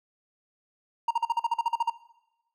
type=tone bursts; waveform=triangle; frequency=932.3 Hz; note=A#5; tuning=in tune; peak=-19 dBFS; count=12; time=1.08-1.9 s; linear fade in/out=5 ms; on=28 ms; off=44 ms; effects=noise-tail reverb RT60 1.0 s tail -19 dB re dry